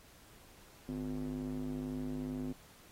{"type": "tone with band-pass filter", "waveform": "square", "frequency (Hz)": 51.1, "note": "G#1", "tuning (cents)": -27, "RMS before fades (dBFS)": -39, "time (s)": [0.88, 2.53], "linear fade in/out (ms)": 10, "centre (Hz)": 260, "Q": 3.3, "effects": ["pink hiss -60 dBFS RMS until 2.91 s", "AAC 48 kbps"]}